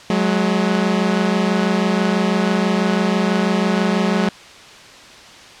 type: tone pair together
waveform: sawtooth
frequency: 185 / 211.1 Hz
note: F#3 / G#3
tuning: 0 / +29 cents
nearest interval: major second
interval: 229 cents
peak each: -14 dBFS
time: 0.1-4.29 s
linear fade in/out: 2 ms
effects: white hiss -40 dBFS RMS until 5.6 s + low-pass 5000 Hz 12 dB/octave